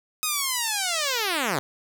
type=linear sweep; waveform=5% pulse; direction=down; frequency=1267 to 123.6 Hz; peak=-12 dBFS; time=0.23-1.59 s; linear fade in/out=0 ms; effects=none